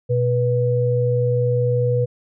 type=tone pair together; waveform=sine; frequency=122.4 / 489.3 Hz; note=B2 / B4; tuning=-15 / -16 cents; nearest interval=2 octaves; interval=2399 cents; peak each=-18 / -19 dBFS; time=0.09-2.06 s; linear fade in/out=20 ms; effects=none